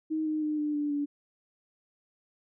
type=tone with pitch steps; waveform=sine; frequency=313.9 / 308.7 / 303.6 / 298.5 / 293.6 / 288.7 Hz; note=D#4 / D#4 / D#4 / D4 / D4 / D4; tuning=+15 / -14 / -42 / +28 / 0 / -30 cents; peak=-27 dBFS; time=0.1-1.06 s; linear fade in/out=20 ms; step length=160 ms; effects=none